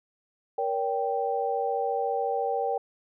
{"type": "chord", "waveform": "sine", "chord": "G diminished", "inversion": "first", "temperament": "just", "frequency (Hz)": [470.4, 564.5, 784], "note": ["Bb4", "Db5", "G5"], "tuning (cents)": [16, 31, 0], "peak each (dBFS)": [-29, -32, -28], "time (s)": [0.58, 2.78], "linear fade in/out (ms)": 5, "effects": []}